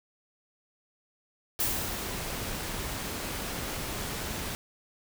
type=noise; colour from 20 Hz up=pink; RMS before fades=-35 dBFS; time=1.59-4.55 s; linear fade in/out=0 ms
type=noise with exponential decay; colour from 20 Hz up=blue; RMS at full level=-27 dBFS; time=1.6-2.52 s; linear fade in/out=1 ms; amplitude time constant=200 ms
effects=none